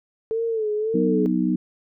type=tone with vibrato; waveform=sine; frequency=440 Hz; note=A4; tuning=in tune; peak=-21 dBFS; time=0.31-1.26 s; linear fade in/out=0 ms; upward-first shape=sine; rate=1.8 Hz; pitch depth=79 cents each way
type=chord; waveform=sine; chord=B major; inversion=second; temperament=equal; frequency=185 / 246.9 / 311.1 Hz; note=F#3 / B3 / D#4; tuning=0 / 0 / 0 cents; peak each=-23 dBFS; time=0.94-1.56 s; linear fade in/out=5 ms
effects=none